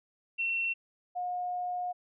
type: tone pair in turn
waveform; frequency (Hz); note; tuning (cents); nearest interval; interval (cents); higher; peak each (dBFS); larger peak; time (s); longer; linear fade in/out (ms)
sine; 2713 / 718.6; E7 / F5; +49 / +49; octave + major seventh; 2300; first; -28 / -31; first; 0.38-0.74 / 1.15-1.93; second; 20
effects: none